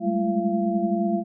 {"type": "tone cluster", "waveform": "sine", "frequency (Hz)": [194.3, 207.3, 217.9, 341.3, 684], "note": ["G3", "G#3", "A3", "F4", "F5"], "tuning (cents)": [-15, -3, -17, -40, -36], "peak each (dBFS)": -27, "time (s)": [0, 1.24], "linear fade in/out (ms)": 50, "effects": []}